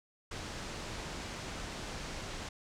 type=low-pass noise; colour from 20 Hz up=pink; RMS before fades=-42 dBFS; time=0.31-2.49 s; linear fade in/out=5 ms; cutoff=7500 Hz; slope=24 dB/octave; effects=none